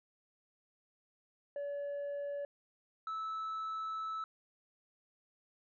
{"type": "tone pair in turn", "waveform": "sine", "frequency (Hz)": [571, 1307.3], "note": ["D5", "E6"], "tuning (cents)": [-49, -15], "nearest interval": "octave + major second", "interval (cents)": 1434, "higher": "second", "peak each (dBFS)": [-34, -34], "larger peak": "neither", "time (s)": [[1.56, 2.45], [3.07, 4.24]], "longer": "second", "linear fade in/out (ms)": 2, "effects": ["tanh soft clip ceiling -36 dBFS"]}